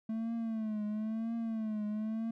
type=tone with vibrato; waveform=triangle; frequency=220 Hz; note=A3; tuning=in tune; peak=-31 dBFS; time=0.09-2.31 s; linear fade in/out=5 ms; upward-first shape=triangle; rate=0.99 Hz; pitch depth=91 cents each way; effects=none